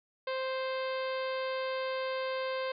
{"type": "harmonic tone", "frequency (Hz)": 523.3, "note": "C5", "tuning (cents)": 0, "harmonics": [1, 2, 3, 4, 5, 6, 7, 8, 9], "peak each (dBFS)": [-33, -39, -43, -45, -47, -49, -50, -51, -52], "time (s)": [0.27, 2.72], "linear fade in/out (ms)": 5, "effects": []}